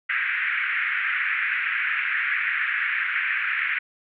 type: band-pass noise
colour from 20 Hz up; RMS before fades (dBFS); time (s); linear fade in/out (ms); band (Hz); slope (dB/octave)
pink; -25; 0.09-3.79; 10; 1500 to 2400; 48
effects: none